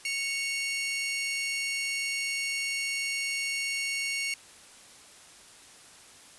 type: tone pair together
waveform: sawtooth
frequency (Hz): 2212 / 2777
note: C#7 / F7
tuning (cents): -4 / -10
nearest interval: major third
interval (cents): 394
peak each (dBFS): -27 / -31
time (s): 0.05-4.34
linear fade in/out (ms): 2
effects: white hiss -52 dBFS RMS until 6.38 s + resampled to 24000 Hz